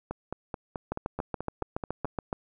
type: two click trains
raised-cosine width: 1 ms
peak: -16 / -19 dBFS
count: 11 / 10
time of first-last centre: 0.92-2.328 / 0.11-2.054 s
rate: 7.1 / 4.63 Hz
effects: none